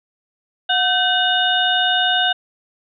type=harmonic tone with a mistuned harmonic; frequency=727 Hz; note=F#5; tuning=31 cents flat; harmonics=1 / 2 / 4 / 5; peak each=-20 / -20 / -20 / -20 dBFS; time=0.69-2.33 s; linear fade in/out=10 ms; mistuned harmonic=2; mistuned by=+91 cents; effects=none